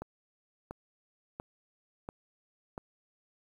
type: click train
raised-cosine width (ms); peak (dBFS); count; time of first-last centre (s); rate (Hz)
1; -25; 5; 0.02-2.779; 1.45
effects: 9-bit